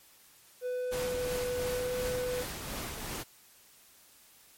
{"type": "tone with vibrato", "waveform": "triangle", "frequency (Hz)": 497.9, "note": "B4", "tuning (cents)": 14, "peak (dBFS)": -29, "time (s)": [0.61, 2.45], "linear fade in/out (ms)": 50, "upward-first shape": "triangle", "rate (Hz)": 0.86, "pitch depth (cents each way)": 9}
{"type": "noise with tremolo", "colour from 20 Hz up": "pink", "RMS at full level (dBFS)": -37, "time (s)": [0.91, 3.24], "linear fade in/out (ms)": 20, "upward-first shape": "triangle", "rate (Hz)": 2.8, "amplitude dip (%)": 40}
{"effects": ["white hiss -59 dBFS RMS until 4.57 s", "MP3 64 kbps"]}